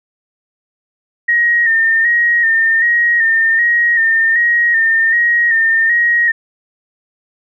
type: tone with vibrato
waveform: sine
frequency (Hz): 1850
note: A#6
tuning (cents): -14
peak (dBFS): -9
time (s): 1.28-6.32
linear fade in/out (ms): 10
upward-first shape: square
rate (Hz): 1.3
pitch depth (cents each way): 36
effects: none